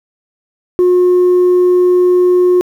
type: tone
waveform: sine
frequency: 360 Hz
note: F#4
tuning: 47 cents flat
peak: -4 dBFS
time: 0.79-2.61 s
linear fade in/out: 0 ms
effects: tanh soft clip ceiling -5 dBFS + 7-bit